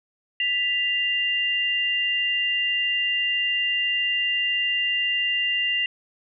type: tone pair together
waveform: sine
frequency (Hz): 1975.7 / 2794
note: B6 / F7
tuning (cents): 0 / 0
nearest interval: tritone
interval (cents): 600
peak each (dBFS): -26 / -22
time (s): 0.4-5.86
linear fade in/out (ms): 2
effects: none